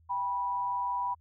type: tone pair together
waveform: sine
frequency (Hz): 794.3 / 980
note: G5 / B5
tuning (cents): +23 / -14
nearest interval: major third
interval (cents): 363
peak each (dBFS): -38 / -29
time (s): 0.09-1.15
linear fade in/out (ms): 20
effects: added 82 Hz sine -59 dBFS peak until 1.2 s